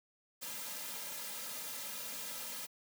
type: noise with comb filter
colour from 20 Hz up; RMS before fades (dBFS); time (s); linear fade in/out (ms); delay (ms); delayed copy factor
white; -43; 0.41-2.67; 20; 2.7; -0.9
effects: high-pass 200 Hz 12 dB/octave